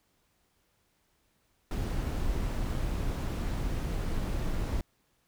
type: noise with amplitude modulation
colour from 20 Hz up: brown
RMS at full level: -30 dBFS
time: 1.71-4.81 s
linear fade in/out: 2 ms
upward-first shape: sine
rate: 297 Hz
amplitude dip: 25%
effects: pink hiss -72 dBFS RMS until 5.27 s